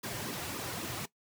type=noise with flanger; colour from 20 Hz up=pink; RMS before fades=-38 dBFS; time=0.03-1.06 s; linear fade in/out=10 ms; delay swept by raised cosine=1.3 to 4.7 ms; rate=3.8 Hz; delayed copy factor=-0.75; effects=noise-tail reverb RT60 0.1 s tail -18 dB re dry + high-pass 100 Hz 12 dB/octave